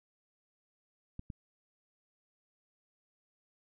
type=clicks; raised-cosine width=5 ms; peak=-29 dBFS; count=2; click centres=1.194 / 1.302 s; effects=none